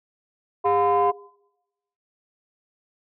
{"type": "tone cluster", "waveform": "sine", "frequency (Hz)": [405.1, 712, 1018], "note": ["G#4", "F5", "C6"], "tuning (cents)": [-43, 33, -48], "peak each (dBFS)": -20, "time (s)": [0.64, 1.12], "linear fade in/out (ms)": 20, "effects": ["noise-tail reverb RT60 0.9 s tail -23 dB re dry", "tanh soft clip ceiling -12 dBFS"]}